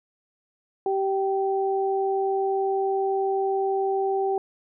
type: tone pair together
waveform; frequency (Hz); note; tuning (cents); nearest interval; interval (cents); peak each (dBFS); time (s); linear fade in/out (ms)
sine; 388.3 / 776.6; G4 / G5; -16 / -16; octave; 1200; -23 / -26; 0.86-4.38; 2
effects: none